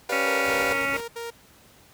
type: chord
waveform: sawtooth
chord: G dominant seventh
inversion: none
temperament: just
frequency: 392 / 490 / 588 / 705.6 Hz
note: G4 / B4 / D5 / F5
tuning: 0 / -14 / +2 / +18 cents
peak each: -29 / -25 / -29 / -28 dBFS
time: 0.09-0.73 s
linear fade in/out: 5 ms
type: harmonic tone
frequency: 277.2 Hz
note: C#4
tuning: in tune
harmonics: 1 / 2 / 3 / 4 / 5 / 7 / 8 / 9 / 10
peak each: -35 / -32 / -39 / -38 / -29 / -29 / -31 / -33 / -37 dBFS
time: 0.12-0.97 s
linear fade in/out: 5 ms
type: tone bursts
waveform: sawtooth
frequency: 466.2 Hz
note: A#4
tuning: in tune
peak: -28 dBFS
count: 5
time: 0.26-1.306 s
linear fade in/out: 10 ms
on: 150 ms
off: 74 ms
type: noise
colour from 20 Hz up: pink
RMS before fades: -38 dBFS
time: 0.44-1.01 s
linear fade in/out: 5 ms
effects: pink hiss -54 dBFS RMS until 1.93 s + high-pass 60 Hz 12 dB/octave